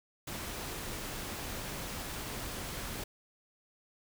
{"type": "noise", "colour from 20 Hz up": "pink", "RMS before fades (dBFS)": -40, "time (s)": [0.27, 3.04], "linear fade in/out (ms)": 5, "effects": []}